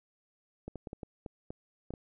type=clicks; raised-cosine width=2 ms; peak=-27 dBFS; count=9; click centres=0.68 / 0.757 / 0.872 / 0.931 / 1.032 / 1.262 / 1.505 / 1.906 / 1.938 s; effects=none